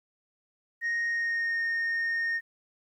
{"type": "tone with pitch glide", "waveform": "sine", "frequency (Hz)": [1864.7, 1841.2], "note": ["A#6", "A#6"], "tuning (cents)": [0, -22], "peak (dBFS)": -24, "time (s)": [0.81, 2.41], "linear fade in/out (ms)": 50, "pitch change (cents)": -22, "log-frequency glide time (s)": [1.06, 1.62], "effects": ["tanh soft clip ceiling -25 dBFS", "11-bit"]}